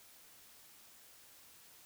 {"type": "silence", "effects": ["white hiss -60 dBFS RMS until 1.85 s"]}